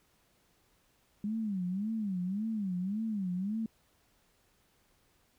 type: tone with vibrato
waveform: sine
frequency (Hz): 200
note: G3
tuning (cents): +35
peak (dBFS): -31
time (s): 1.24-3.66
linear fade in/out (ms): 2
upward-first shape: sine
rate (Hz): 1.8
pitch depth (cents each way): 200
effects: pink hiss -70 dBFS RMS until 5.38 s